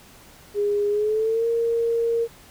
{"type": "tone with pitch glide", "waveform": "sine", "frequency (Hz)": [410.5, 463.4], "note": ["G#4", "A#4"], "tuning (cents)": [-20, -10], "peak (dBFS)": -19, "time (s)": [0.54, 2.28], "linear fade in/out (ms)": 50, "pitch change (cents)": 210, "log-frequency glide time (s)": [0.89, 1.47], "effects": ["pink hiss -49 dBFS RMS until 2.5 s"]}